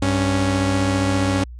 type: tone pair together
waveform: sawtooth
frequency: 97.38 / 277.2 Hz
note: G2 / C#4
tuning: -11 / 0 cents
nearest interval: octave + tritone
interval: 1811 cents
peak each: -16 dBFS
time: 0.02-1.44 s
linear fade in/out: 5 ms
effects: added 60 Hz sine -33 dBFS peak until 1.59 s + resampled to 22050 Hz